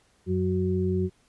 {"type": "harmonic tone", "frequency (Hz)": 92.5, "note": "F#2", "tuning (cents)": 0, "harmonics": [1, 2, 4], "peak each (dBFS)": [-27, -27, -27], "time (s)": [0.26, 1.1], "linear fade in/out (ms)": 50, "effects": ["pink hiss -64 dBFS RMS until 1.28 s", "resampled to 24000 Hz"]}